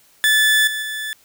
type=tone with level steps; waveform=30% pulse; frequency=1740 Hz; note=A6; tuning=20 cents flat; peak=-10 / -20 / -22 dBFS; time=0.24-1.13 s; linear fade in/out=0 ms; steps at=0.67 / 0.82 s; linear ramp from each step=5 ms; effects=white hiss -54 dBFS RMS until 1.24 s